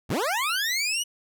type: linear sweep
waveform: 20% pulse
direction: up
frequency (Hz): 55 to 2974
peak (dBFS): -19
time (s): 0.09-1.04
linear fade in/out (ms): 20
effects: none